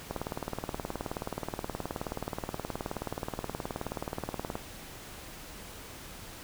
click train, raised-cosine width 1 ms, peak -19 dBFS, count 85, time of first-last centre 0.11-4.554 s, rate 18.9 Hz, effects pink hiss -46 dBFS RMS until 6.43 s

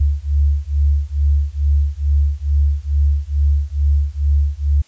sine beating tone pair, 70.9 / 73.2 Hz, C#2 / D2, +40 / -5 cents, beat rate 2.3 Hz, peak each -16 dBFS, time 0-4.82 s, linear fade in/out 10 ms, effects white hiss -53 dBFS RMS until 4.87 s + resampled to 16000 Hz

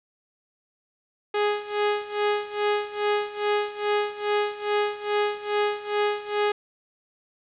sawtooth tone with tremolo, 415.3 Hz, G#4, in tune, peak -16 dBFS, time 1.34-6.52 s, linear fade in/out 5 ms, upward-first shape sine, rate 2.4 Hz, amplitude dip 85%, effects resampled to 8000 Hz + 8-bit

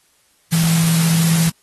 sine tone in noise, 164.81 Hz, E3, in tune, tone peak -13 dBFS, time 0.52-1.5 s, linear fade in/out 10 ms, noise white, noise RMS -22 dBFS, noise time 0.52-1.5 s, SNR +6 dB, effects white hiss -58 dBFS RMS until 1.62 s + AAC 32 kbps

